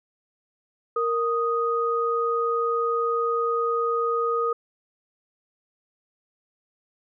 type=tone pair together; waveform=sine; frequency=464.8 / 1244.5 Hz; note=A#4 / D#6; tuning=-5 / 0 cents; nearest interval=octave + perfect fourth; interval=1705 cents; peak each=-24 / -24 dBFS; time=0.96-4.53 s; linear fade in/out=5 ms; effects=none